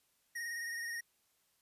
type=tone with vibrato; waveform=square; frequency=1864.7 Hz; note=A#6; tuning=in tune; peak=-39 dBFS; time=0.35-1.01 s; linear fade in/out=10 ms; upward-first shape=sine; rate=19 Hz; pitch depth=32 cents each way; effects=white hiss -75 dBFS RMS until 1.61 s + resampled to 32000 Hz